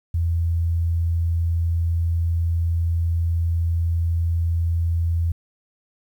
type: tone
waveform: sine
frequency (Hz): 83.9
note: E2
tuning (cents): +31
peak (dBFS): -18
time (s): 0.14-5.32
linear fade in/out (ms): 5
effects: 9-bit